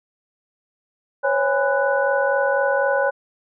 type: tone cluster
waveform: sine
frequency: 510 / 554 / 822 / 1004 / 1482 Hz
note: C5 / C#5 / G#5 / B5 / F#6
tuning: -44 / -1 / -18 / +28 / +2 cents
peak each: -27 / -19 / -25 / -28 / -23 dBFS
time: 1.23-3.11 s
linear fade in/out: 20 ms
effects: none